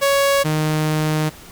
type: tone pair in turn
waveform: sawtooth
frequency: 557 / 154.55 Hz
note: C#5 / D#3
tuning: +8 / -11 cents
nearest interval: octave + minor seventh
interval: 2219 cents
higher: first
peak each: -10 / -13 dBFS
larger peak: first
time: 0.01-0.44 / 0.44-1.3 s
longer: second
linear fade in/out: 20 ms
effects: pink hiss -41 dBFS RMS until 1.51 s